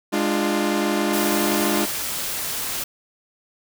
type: chord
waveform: sawtooth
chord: D diminished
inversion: second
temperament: equal with one note detuned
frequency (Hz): 207.7 / 297.8 / 349.2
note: Ab3 / D4 / F4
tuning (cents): 0 / +24 / 0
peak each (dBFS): -20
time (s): 0.12-1.86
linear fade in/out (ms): 20
type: noise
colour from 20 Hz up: white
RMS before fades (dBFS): -27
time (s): 1.13-2.84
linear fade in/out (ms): 5
effects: none